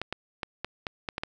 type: clicks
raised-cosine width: 0.3 ms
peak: -15 dBFS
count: 8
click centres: 0.016 / 0.126 / 0.432 / 0.646 / 0.868 / 1.088 / 1.181 / 1.235 s
effects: none